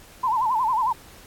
sine tone with vibrato, 949 Hz, A#5, 31 cents sharp, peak -19 dBFS, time 0.23-0.93 s, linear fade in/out 10 ms, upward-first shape sine, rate 11 Hz, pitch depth 170 cents each way, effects pink hiss -48 dBFS RMS until 1.26 s + AAC 64 kbps

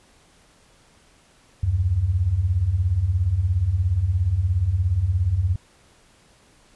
sine beating tone pair, 76.8 / 93.8 Hz, D#2 / F#2, -22 / +24 cents, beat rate 17 Hz, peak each -24 / -19 dBFS, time 1.63-5.56 s, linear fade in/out 5 ms, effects pink hiss -56 dBFS RMS until 6.75 s + resampled to 24000 Hz

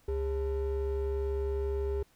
triangle ring-modulated tone, 237 Hz, A#3, 29 cents sharp, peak -24 dBFS, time 0.08-2.03 s, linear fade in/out 5 ms, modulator 168 Hz, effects pink hiss -66 dBFS RMS until 2.15 s

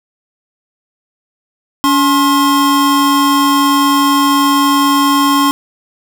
square tone pair together, 283.1 / 1068 Hz, C#4 / C6, +37 / +35 cents, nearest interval octave + major seventh, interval 2298 cents, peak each -12 dBFS, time 1.84-5.51 s, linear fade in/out 0 ms, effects none

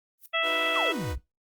violet noise with exponential growth, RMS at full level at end -39 dBFS, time 0.18-0.26 s, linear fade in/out 2 ms, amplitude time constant 17 ms
harmonic tone, 659.3 Hz, E5, in tune, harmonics 1 / 2 / 3 / 4 / 5, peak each -30 / -30 / -30 / -30 / -30 dBFS, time 0.33-0.93 s, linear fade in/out 20 ms
sawtooth chord, B major, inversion first, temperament equal with one note detuned, 311.1 / 367.4 / 493.9 Hz, D#4 / F#4 / B4, 0 / -12 / 0 cents, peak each -35 / -37 / -32 dBFS, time 0.42-1.16 s, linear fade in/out 50 ms
sine exponential sweep, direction down, 1400 to 51.8 Hz, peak -30 dBFS, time 0.74-1.18 s, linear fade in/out 5 ms
effects noise-tail reverb RT60 0.2 s tail -19 dB re dry + Opus 24 kbps

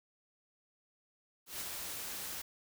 white noise with ADSR envelope, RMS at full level -39 dBFS, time 1.46-2.42 s, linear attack 150 ms, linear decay 11 ms, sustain -3 dB, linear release 8 ms, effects none

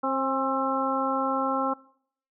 harmonic tone with a mistuned harmonic, 266.1 Hz, C4, 29 cents sharp, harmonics 1 / 2 / 3 / 4 / 5, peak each -30 / -30 / -30 / -30 / -30 dBFS, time 0.03-1.74 s, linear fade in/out 10 ms, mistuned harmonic 3, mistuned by +31 cents, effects noise-tail reverb RT60 0.6 s tail -21 dB re dry

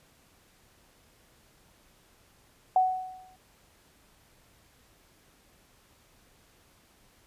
sine tone with exponential decay, 745 Hz, F#5, 12 cents sharp, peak -17 dBFS, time 2.76-3.36 s, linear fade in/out 2 ms, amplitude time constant 130 ms, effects pink hiss -62 dBFS RMS until 7.26 s + resampled to 32000 Hz

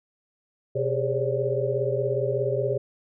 sine tone cluster, 126.5 / 398.5 / 415.3 / 533 / 578 Hz, B2 / G4 / G#4 / C5 / D5, +42 / +28 / 0 / +32 / -28 cents, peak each -29 dBFS, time 0.75-2.78 s, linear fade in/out 10 ms, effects none

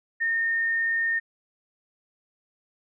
sine tone, 1829 Hz, A#6, 33 cents flat, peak -22 dBFS, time 0.2-1.2 s, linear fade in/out 20 ms, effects none

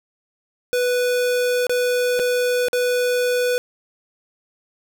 square tone with dropouts, 493.9 Hz, B4, in tune, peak -18 dBFS, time 0.73-3.58 s, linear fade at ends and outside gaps 0 ms, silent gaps 1.668-1.695 / 2.192-2.197 / 2.684-2.731 s, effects none

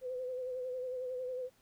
sine tone with vibrato, 507 Hz, B4, 45 cents sharp, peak -36 dBFS, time 0.01-1.5 s, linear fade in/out 50 ms, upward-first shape sine, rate 11 Hz, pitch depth 40 cents each way, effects pink hiss -69 dBFS RMS until 1.61 s

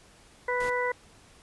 harmonic tone, 493.9 Hz, B4, in tune, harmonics 1 / 2 / 3 / 4, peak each -29 / -31 / -36 / -31 dBFS, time 0.48-0.92 s, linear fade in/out 5 ms
pink noise, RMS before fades -41 dBFS, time 0.6-0.7 s, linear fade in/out 5 ms
effects pink hiss -56 dBFS RMS until 1.42 s + resampled to 24000 Hz

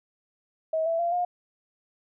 sine tone with pitch steps, 639 / 662.3 / 686.4 / 711.5 Hz, D#5 / E5 / F5 / F5, +46 / +8 / -30 / +32 cents, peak -23 dBFS, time 0.73-1.25 s, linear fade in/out 5 ms, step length 130 ms, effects none

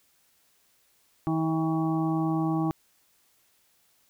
harmonic tone with a mistuned harmonic, 160.4 Hz, E3, 47 cents flat, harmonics 1 / 2 / 4 / 5 / 6 / 7, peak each -28 / -26 / -40 / -34 / -45 / -37 dBFS, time 1.27-2.71 s, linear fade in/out 0 ms, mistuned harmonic 4, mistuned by +18 cents, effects white hiss -66 dBFS RMS until 4.09 s

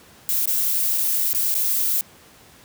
violet noise with dropouts, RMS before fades -21 dBFS, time 0.29-2.01 s, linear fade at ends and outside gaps 0 ms, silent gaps 0.457-0.475 / 0.977-0.981 / 1.331-1.348 / 1.542-1.551 s, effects pink hiss -49 dBFS RMS until 2.64 s + high-pass 80 Hz 12 dB/octave

